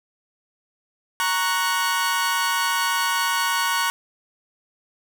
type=chord; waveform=sawtooth; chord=F# major; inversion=first; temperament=equal; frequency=932.3 / 1108.7 / 1480 Hz; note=A#5 / C#6 / F#6; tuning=0 / 0 / 0 cents; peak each=-21 dBFS; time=1.2-3.9 s; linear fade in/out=0 ms; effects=none